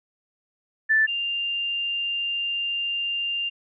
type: tone pair in turn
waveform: sine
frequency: 1760 / 2794 Hz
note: A6 / F7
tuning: 0 / 0 cents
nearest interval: minor sixth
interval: 800 cents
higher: second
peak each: -16 / -24 dBFS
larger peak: first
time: 0.89-1.07 / 1.07-3.5 s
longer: second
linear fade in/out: 20 ms
effects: none